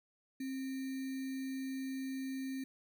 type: tone with sample-and-hold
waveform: sine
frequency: 265.4 Hz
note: C4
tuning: 25 cents sharp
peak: -37 dBFS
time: 0.4-2.64 s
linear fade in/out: 5 ms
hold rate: 2100 Hz
effects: none